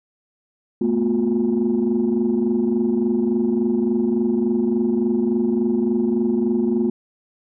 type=tone cluster; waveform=sine; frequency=217.8 / 241.3 / 357.3 Hz; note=A3 / B3 / F4; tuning=-17 / -40 / +40 cents; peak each=-20 dBFS; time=0.81-6.9 s; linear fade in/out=5 ms; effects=tanh soft clip ceiling -11 dBFS